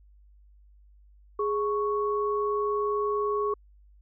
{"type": "tone pair together", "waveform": "sine", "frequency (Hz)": [415.4, 1109], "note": ["G#4", "C#6"], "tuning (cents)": [0, 0], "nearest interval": "octave + perfect fourth", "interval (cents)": 1700, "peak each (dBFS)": [-26, -29], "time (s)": [1.39, 3.54], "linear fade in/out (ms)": 5, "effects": ["added 50 Hz sine -53 dBFS peak until 4.01 s"]}